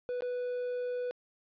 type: tone with dropouts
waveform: triangle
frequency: 493.9 Hz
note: B4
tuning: in tune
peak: -30 dBFS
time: 0.09-1.11 s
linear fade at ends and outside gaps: 0 ms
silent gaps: 0.207-0.222 s
effects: resampled to 11025 Hz + 12-bit